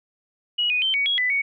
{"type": "tone with pitch steps", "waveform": "sine", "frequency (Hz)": [2910, 2481, 3109, 2250, 3317, 1996, 2231], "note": ["F#7", "D#7", "G7", "C#7", "G#7", "B6", "C#7"], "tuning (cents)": [-29, -6, -15, 25, -3, 18, 11], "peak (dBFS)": -19, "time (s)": [0.58, 1.42], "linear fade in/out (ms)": 10, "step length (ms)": 120, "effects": []}